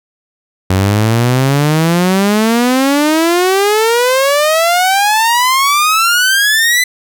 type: exponential sweep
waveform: sawtooth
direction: up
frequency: 92 to 2026 Hz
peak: -5 dBFS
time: 0.7-6.84 s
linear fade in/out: 5 ms
effects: none